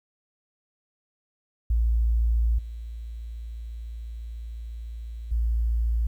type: tone with level steps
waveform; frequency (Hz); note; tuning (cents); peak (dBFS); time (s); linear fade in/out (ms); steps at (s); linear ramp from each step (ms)
sine; 57; A#1; -38; -19 / -33 / -21; 1.7-6.07; 5; 2.58 / 5.31; 10
effects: 10-bit